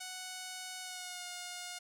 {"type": "tone with pitch glide", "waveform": "5% pulse", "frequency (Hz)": [740, 716], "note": ["F#5", "F5"], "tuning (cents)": [0, 43], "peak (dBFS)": -30, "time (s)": [0, 1.79], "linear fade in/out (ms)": 10, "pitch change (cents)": -57, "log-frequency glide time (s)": [0.81, 1.25], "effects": []}